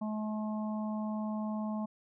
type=harmonic tone; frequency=214.4 Hz; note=A3; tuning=45 cents flat; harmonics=1 / 3 / 4 / 5; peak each=-33 / -43 / -45 / -47 dBFS; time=0.01-1.86 s; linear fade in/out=10 ms; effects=none